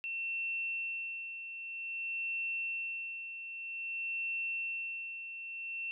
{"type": "tone with tremolo", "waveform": "sine", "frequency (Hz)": 2700, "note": "E7", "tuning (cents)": 41, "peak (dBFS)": -33, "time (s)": [0.04, 5.91], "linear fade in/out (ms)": 0, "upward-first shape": "sine", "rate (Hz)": 0.52, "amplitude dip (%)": 60, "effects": []}